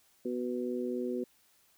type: harmonic tone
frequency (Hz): 123.47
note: B2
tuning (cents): 0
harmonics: 2 / 3 / 4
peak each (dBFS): -35 / -35 / -39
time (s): 0.25-1.24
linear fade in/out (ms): 5
effects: white hiss -67 dBFS RMS until 1.77 s